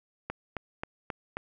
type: click train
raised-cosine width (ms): 0.5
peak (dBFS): -18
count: 5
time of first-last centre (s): 0.3-1.37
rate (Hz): 3.74
effects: none